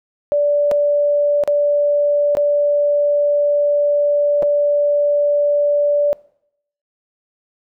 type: tone with dropouts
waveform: sine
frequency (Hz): 582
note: D5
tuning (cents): -16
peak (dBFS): -12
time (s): 0.32-6.13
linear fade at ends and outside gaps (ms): 0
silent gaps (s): 0.713-0.717 / 1.437-1.476 / 2.351-2.37 / 4.424-4.43
effects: noise-tail reverb RT60 0.7 s tail -22 dB re dry